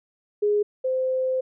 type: tone pair in turn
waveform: sine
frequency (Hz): 415.3 / 517.7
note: G#4 / C5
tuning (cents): 0 / -18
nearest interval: major third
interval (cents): 382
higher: second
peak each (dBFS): -18 / -21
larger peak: first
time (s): 0.42-0.63 / 0.84-1.41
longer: second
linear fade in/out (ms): 10
effects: none